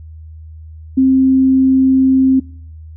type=tone; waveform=sine; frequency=263.6 Hz; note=C4; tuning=13 cents sharp; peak=-7 dBFS; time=0.97-2.4 s; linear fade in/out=10 ms; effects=noise-tail reverb RT60 0.6 s tail -25 dB re dry + added 79 Hz sine -31 dBFS peak until 2.96 s